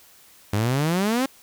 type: exponential sweep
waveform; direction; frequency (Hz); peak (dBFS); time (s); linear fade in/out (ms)
sawtooth; up; 98.9 to 274.9; -16; 0.53-1.26; 5
effects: white hiss -52 dBFS RMS until 1.42 s